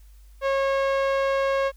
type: tone with low-pass filter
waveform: sawtooth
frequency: 545 Hz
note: C#5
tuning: 29 cents flat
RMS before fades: -23 dBFS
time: 0.41-1.72 s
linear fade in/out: 50 ms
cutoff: 2800 Hz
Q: 0.54
effects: added 50 Hz sine -46 dBFS peak until 1.76 s + white hiss -63 dBFS RMS until 1.76 s